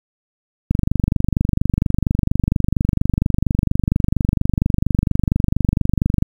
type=click train; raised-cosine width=5 ms; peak=-3 dBFS; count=135; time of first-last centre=0.71-6.224 s; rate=24.3 Hz; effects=7-bit